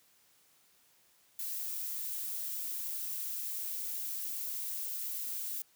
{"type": "noise", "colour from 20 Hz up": "violet", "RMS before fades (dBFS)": -38, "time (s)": [1.39, 5.62], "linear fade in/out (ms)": 2, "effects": ["white hiss -67 dBFS RMS until 5.75 s", "high-pass 60 Hz 12 dB/octave"]}